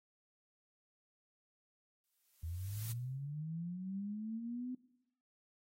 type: noise with exponential growth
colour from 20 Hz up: blue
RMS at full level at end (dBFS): -44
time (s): 2.04-2.92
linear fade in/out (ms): 0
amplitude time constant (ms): 190
type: linear sweep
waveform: sine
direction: up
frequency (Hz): 79 to 255.8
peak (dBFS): -39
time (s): 2.43-4.75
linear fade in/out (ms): 5
effects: noise-tail reverb RT60 0.8 s tail -18 dB re dry + AAC 48 kbps